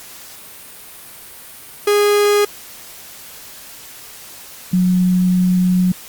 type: tone pair in turn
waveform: 45% pulse / sine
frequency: 412.2 / 182.03 Hz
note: G#4 / F#3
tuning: -13 / -28 cents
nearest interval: octave + major second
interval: 1415 cents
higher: first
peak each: -11 dBFS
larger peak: neither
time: 1.87-2.45 / 4.73-5.92 s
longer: second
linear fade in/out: 5 ms
effects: white hiss -37 dBFS RMS until 6.08 s + Opus 48 kbps